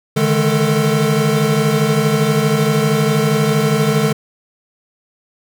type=tone cluster; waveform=square; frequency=143.7 / 156.3 / 211.8 / 444.2 Hz; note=D3 / D#3 / G#3 / A4; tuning=-37 / +8 / +34 / +16 cents; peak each=-19 dBFS; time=0.16-4.13 s; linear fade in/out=10 ms; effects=none